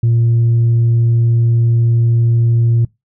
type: tone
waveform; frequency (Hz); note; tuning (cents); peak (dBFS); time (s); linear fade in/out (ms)
sine; 116.6; A#2; +1; -7; 0.03-2.85; 5
effects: noise-tail reverb RT60 0.2 s tail -24 dB re dry + tanh soft clip ceiling -7 dBFS